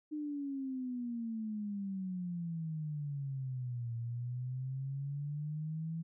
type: exponential two-way sweep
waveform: sine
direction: down then up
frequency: 305.7 to 115.8 to 165.6 Hz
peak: -36 dBFS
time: 0.11-6.03 s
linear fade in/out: 20 ms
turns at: 3.95 s
effects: none